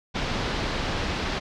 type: low-pass noise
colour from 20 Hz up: pink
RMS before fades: -28 dBFS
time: 0.14-1.4 s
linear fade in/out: 20 ms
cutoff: 4900 Hz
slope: 24 dB/octave
effects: none